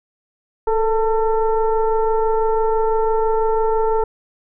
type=tone with frequency modulation; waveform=sine; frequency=440 Hz; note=A4; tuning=in tune; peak=-14 dBFS; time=0.67-4.04 s; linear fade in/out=5 ms; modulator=453 Hz; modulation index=1.1; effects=none